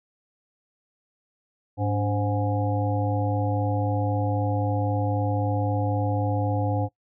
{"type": "harmonic tone with a mistuned harmonic", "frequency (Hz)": 103.83, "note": "G#2", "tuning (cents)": 0, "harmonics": [1, 3, 5, 7, 8], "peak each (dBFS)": [-24, -29, -31, -32, -33], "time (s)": [1.77, 6.89], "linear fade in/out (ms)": 50, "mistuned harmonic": 3, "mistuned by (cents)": -130, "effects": ["noise-tail reverb RT60 0.1 s tail -19 dB re dry"]}